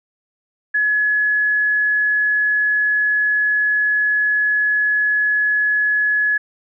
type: tone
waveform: sine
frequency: 1696 Hz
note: G#6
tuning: 36 cents sharp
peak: -14 dBFS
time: 0.74-6.38 s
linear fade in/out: 10 ms
effects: none

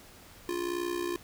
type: tone with amplitude modulation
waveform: square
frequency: 349.2 Hz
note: F4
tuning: in tune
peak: -28 dBFS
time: 0.49-1.16 s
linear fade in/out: 0 ms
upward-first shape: sine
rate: 61.9 Hz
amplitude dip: 75%
effects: pink hiss -53 dBFS RMS until 1.23 s

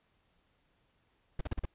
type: noise bursts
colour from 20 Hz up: brown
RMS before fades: -32 dBFS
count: 5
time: 1.39-1.655 s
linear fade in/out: 5 ms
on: 21 ms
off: 40 ms
effects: pink hiss -73 dBFS RMS until 1.74 s + resampled to 8000 Hz

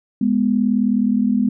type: tone pair together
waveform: sine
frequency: 207.7 / 247 Hz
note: G#3 / B3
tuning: 0 / 0 cents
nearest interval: minor third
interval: 300 cents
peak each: -17 dBFS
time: 0.21-1.49 s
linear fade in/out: 5 ms
effects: none

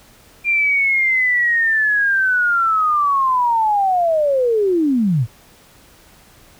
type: linear sweep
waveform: sine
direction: down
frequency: 2394 to 102.3 Hz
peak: -13 dBFS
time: 0.44-5.27 s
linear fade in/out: 50 ms
effects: pink hiss -48 dBFS RMS until 6.59 s

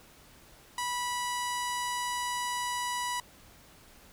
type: tone with low-pass filter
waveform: sawtooth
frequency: 980 Hz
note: B5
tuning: 14 cents flat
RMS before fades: -33 dBFS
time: 0.78-3.2 s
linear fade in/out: 2 ms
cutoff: 10000 Hz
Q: 1.7
effects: pink hiss -56 dBFS RMS until 4.12 s

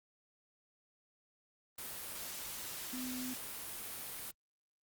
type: tone in noise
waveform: sine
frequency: 254 Hz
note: B3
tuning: 49 cents sharp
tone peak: -40 dBFS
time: 2.93-3.34 s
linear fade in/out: 5 ms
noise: white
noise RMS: -44 dBFS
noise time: 1.78-4.31 s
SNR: +1 dB
effects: Opus 32 kbps

